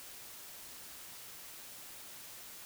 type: silence
effects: white hiss -50 dBFS RMS until 2.65 s